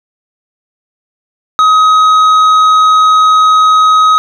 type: tone with tanh clipping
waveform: triangle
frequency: 1265 Hz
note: D#6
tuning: 28 cents sharp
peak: -5 dBFS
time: 1.59-4.18 s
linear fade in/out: 0 ms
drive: 11 dB
effects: none